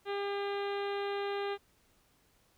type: harmonic tone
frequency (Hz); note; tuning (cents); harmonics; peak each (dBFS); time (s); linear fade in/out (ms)
401.7; G4; +42; 1 / 2 / 3 / 4 / 5 / 6 / 7 / 8 / 9 / 10; -34 / -40 / -44 / -46 / -48 / -50 / -51 / -52 / -53 / -54; 0.05-1.58; 50
effects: pink hiss -69 dBFS RMS until 2.57 s